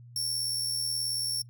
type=tone with amplitude modulation; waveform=25% pulse; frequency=5460 Hz; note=F8; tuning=40 cents flat; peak=-22 dBFS; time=0.16-1.42 s; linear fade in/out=2 ms; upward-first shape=sine; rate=78.5 Hz; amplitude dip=45%; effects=noise-tail reverb RT60 0.1 s tail -21 dB re dry + added 120 Hz sine -47 dBFS peak until 1.49 s